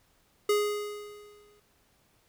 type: tone with exponential decay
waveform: square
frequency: 415.3 Hz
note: G#4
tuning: in tune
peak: -22 dBFS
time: 0.49-1.6 s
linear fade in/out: 5 ms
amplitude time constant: 240 ms
effects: pink hiss -67 dBFS RMS until 2.28 s